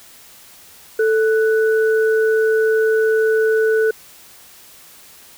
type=tone pair together; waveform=sine; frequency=440.7 / 1484 Hz; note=A4 / F#6; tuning=+3 / +5 cents; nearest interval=octave + major sixth; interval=2102 cents; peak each=-13 / -22 dBFS; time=0.99-3.91 s; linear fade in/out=5 ms; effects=white hiss -44 dBFS RMS until 5.37 s